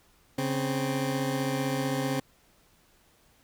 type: tone pair together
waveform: 20% pulse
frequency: 138.58 / 261.6 Hz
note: C#3 / C4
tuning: 0 / 0 cents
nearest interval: major seventh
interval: 1100 cents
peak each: -25 dBFS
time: 0.38-2.2 s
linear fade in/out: 5 ms
effects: pink hiss -63 dBFS RMS until 3.43 s